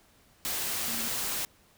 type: tone in noise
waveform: sine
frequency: 230 Hz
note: A#3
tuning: 23 cents flat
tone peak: -40 dBFS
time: 0.88-1.08 s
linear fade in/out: 0 ms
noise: white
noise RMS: -32 dBFS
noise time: 0.45-1.45 s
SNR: -11 dB
effects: pink hiss -62 dBFS RMS until 1.77 s